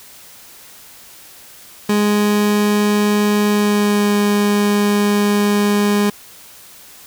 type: tone with pitch glide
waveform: 30% pulse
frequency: 207.7 to 205.6 Hz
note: G#3 to G#3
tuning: 0 to -17 cents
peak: -10 dBFS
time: 1.89-6.1 s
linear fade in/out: 5 ms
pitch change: -17 cents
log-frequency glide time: 3.49-4.14 s
effects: white hiss -41 dBFS RMS until 7.06 s